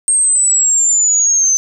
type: linear sweep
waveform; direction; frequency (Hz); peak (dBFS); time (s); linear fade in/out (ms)
sine; down; 8520 to 6130; -9; 0.08-1.57; 0
effects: none